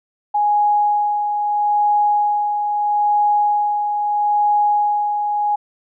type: tone with tremolo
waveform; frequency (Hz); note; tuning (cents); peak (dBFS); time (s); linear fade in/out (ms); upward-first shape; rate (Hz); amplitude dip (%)
sine; 830.6; G#5; 0; -12; 0.34-5.56; 10; sine; 0.77; 45
effects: none